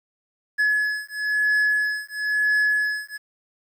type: beating tone pair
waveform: triangle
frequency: 1700 / 1701 Hz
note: G#6 / G#6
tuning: +40 / +41 cents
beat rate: 1 Hz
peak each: -21 dBFS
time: 0.58-3.18 s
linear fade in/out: 20 ms
effects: 9-bit